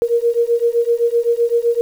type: beating tone pair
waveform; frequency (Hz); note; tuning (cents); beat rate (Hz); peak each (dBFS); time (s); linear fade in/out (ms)
sine; 466.2 / 474; A#4 / A#4; 0 / +29; 7.8; -16 / -16; 0.02-1.81; 0
effects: 7-bit